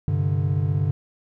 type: chord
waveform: triangle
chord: G suspended fourth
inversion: none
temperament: equal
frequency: 98 / 130.81 / 146.83 Hz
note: G2 / C3 / D3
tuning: 0 / 0 / 0 cents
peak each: -21 / -25 / -21 dBFS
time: 0.08-0.91 s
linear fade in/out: 0 ms
effects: none